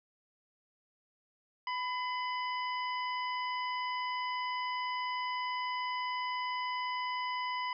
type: harmonic tone with a mistuned harmonic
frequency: 997 Hz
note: B5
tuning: 16 cents sharp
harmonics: 1 / 2 / 3 / 5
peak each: -34 / -40 / -44 / -48 dBFS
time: 1.67-7.73 s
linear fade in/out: 2 ms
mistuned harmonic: 2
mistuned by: +33 cents
effects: none